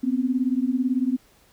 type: beating tone pair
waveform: sine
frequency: 246.9 / 264.9 Hz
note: B3 / C4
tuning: 0 / +22 cents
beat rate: 18 Hz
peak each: -23 dBFS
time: 0.03-1.17 s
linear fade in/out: 10 ms
effects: pink hiss -58 dBFS RMS until 1.52 s